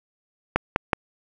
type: clicks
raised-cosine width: 0.5 ms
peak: -3 dBFS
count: 3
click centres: 0.56 / 0.761 / 0.932 s
effects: none